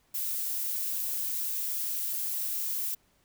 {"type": "noise", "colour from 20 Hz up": "violet", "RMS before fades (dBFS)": -32, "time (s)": [0.14, 2.95], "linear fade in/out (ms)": 10, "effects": ["pink hiss -68 dBFS RMS until 3.24 s"]}